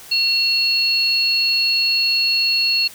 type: tone pair together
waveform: sine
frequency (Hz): 2733 / 4338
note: F7 / C#8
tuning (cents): -38 / -38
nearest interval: minor sixth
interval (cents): 800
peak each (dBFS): -20 / -16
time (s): 0.11-2.88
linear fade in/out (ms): 10
effects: white hiss -40 dBFS RMS until 2.94 s